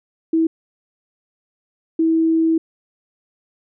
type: tone bursts at uneven times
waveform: sine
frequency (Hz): 324.7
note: E4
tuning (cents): -26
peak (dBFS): -13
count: 2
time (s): 0.33-0.47 / 1.99-2.58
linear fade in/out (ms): 5
effects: none